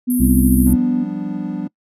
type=tone; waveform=sine; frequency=247.7 Hz; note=B3; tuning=5 cents sharp; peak=-14 dBFS; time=0.07-1.05 s; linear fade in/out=20 ms
type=band-pass noise; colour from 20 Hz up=white; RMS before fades=-28 dBFS; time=0.1-0.73 s; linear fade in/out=2 ms; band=9700 to 13000 Hz; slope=96 dB/octave
type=harmonic tone; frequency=65.41 Hz; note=C2; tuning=in tune; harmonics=1 / 2 / 3 / 4 / 5; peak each=-16 / -22 / -17 / -19 / -26 dBFS; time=0.19-0.76 s; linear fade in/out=20 ms
type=chord; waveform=triangle; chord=G dominant seventh; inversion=third; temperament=equal; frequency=174.61 / 196 / 246.9 / 293.7 Hz; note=F3 / G3 / B3 / D4; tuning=0 / 0 / 0 / 0 cents; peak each=-26 / -24 / -26 / -24 dBFS; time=0.66-1.68 s; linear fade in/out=10 ms
effects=noise-tail reverb RT60 0.1 s tail -23 dB re dry